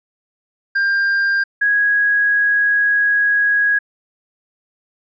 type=tone pair in turn; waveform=triangle / sine; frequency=1596 / 1656.8 Hz; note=G6 / G#6; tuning=+31 / -5 cents; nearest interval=minor second; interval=64 cents; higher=second; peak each=-12 dBFS; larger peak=neither; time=0.75-1.44 / 1.61-3.79 s; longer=second; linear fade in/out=10 ms; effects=resampled to 16000 Hz